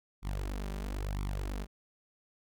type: tone with flanger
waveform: sawtooth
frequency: 49 Hz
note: G1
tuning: in tune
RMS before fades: -36 dBFS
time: 0.22-1.67 s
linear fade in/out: 50 ms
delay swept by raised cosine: 0.87 to 5.17 ms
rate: 1 Hz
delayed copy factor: +0.9
effects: none